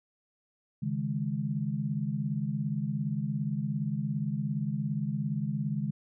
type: chord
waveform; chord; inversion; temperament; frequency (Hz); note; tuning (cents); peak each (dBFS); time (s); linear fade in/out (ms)
sine; C# suspended second; none; just; 138.59 / 155.92 / 207.9; C#3 / D#3 / G#3; 0 / +4 / +2; -33; 0.82-5.91; 10
effects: none